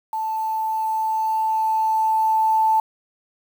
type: tone with level ramp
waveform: sine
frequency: 880 Hz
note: A5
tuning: in tune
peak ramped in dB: -22 to -14 dBFS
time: 0.13-2.8 s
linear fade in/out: 2 ms
effects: 7-bit